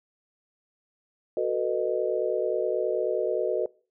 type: chord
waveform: sine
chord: B dominant seventh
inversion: second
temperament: just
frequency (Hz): 370.4 / 444.5 / 493.9 / 617.4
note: F#4 / A4 / B4 / D#5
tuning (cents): +2 / +18 / 0 / -14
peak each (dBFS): -29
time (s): 1.37-3.66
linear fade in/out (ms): 2
effects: noise-tail reverb RT60 0.4 s tail -24 dB re dry